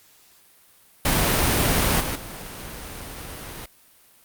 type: noise with level steps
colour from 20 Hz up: pink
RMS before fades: -20 / -27 / -36 dBFS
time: 1.05-3.66 s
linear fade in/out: 5 ms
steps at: 2 / 2.15 s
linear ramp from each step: 10 ms
effects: white hiss -55 dBFS RMS until 4.24 s + Opus 48 kbps